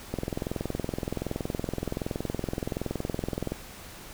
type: click train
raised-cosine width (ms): 2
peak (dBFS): -16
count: 73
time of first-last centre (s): 0.14-3.52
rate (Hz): 21.3
effects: pink hiss -45 dBFS RMS until 4.13 s